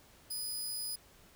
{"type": "tone", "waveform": "15% pulse", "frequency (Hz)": 4978, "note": "D#8", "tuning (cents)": 0, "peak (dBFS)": -30, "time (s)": [0.3, 0.96], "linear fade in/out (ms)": 10, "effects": ["pink hiss -61 dBFS RMS until 1.35 s"]}